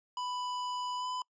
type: tone with pitch glide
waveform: square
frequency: 993 to 1003.4 Hz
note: B5 to B5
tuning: +9 to +27 cents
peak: -35 dBFS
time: 0.17-1.22 s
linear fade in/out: 2 ms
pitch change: +18 cents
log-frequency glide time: 0.97-1.07 s
effects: noise-tail reverb RT60 0.1 s tail -26 dB re dry + resampled to 16000 Hz